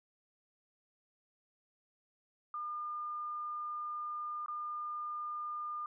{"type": "tone with dropouts", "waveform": "sine", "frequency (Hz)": 1208, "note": "D6", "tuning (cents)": 48, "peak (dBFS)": -37, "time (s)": [2.54, 5.86], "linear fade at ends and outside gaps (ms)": 2, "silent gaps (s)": [4.461, 4.482], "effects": []}